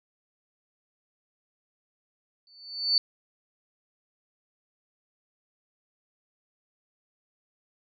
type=tone with exponential growth; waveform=sine; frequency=4500 Hz; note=C#8; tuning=25 cents sharp; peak=-17 dBFS; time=2.47-2.98 s; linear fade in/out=1 ms; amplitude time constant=110 ms; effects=none